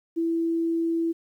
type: tone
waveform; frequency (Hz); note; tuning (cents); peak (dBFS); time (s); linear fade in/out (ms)
sine; 331.6; E4; +10; -22; 0.16-1.13; 20
effects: 10-bit